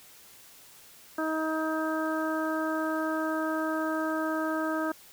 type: harmonic tone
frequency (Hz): 315.9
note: D#4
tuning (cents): +26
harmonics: 1 / 2 / 3 / 4 / 5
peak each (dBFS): -30 / -33 / -38 / -35 / -36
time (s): 1.18-4.92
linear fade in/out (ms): 5
effects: white hiss -53 dBFS RMS until 5.12 s